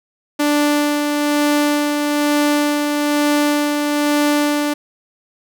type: tone with tremolo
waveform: sawtooth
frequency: 293.7 Hz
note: D4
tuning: in tune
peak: -9 dBFS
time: 0.39-4.74 s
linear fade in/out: 10 ms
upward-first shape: sine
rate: 1.1 Hz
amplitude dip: 35%
effects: none